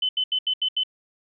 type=tone bursts; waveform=sine; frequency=3033 Hz; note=F#7; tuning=42 cents sharp; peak=-20 dBFS; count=6; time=0.02-0.835 s; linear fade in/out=5 ms; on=70 ms; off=79 ms; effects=none